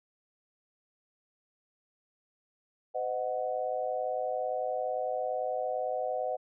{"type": "chord", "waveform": "sine", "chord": "C diminished", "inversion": "none", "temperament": "equal with one note detuned", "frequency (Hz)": [511, 622.3, 740], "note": ["C5", "Eb5", "Gb5"], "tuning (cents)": [-41, 0, 0], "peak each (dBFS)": -34, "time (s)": [2.94, 6.37], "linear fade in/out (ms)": 20, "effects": []}